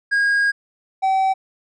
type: tone pair in turn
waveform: triangle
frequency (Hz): 1633 / 766.7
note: G#6 / G5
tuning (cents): -30 / -39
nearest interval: octave + minor second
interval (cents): 1309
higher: first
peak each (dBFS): -13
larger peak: neither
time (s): 0.11-0.52 / 1.02-1.34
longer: first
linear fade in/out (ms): 20
effects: resampled to 22050 Hz